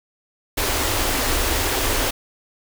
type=band-stop noise; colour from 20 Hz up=pink; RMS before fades=-21 dBFS; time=0.57-2.11 s; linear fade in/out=10 ms; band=110 to 250 Hz; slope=48 dB/octave; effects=none